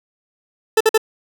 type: tone bursts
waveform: 40% pulse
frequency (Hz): 440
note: A4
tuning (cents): 0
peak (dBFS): -9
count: 3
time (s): 0.77-0.978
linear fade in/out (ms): 5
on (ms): 36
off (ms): 50
effects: none